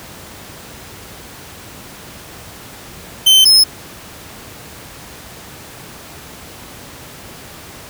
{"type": "tone pair in turn", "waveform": "40% pulse", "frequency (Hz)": [3086, 5177], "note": ["G7", "E8"], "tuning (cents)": [-28, -32], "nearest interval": "major sixth", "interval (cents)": 896, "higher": "second", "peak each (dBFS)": -5, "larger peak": "neither", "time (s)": [[3.26, 3.45], [3.45, 3.64]], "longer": "neither", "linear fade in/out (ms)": 10, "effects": ["pink hiss -35 dBFS RMS until 7.89 s", "high-pass 60 Hz 12 dB/octave"]}